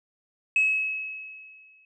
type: tone with exponential decay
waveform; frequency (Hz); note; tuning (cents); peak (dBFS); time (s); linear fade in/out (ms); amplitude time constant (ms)
sine; 2573; E7; -43; -16; 0.56-1.85; 2; 280
effects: tanh soft clip ceiling -14 dBFS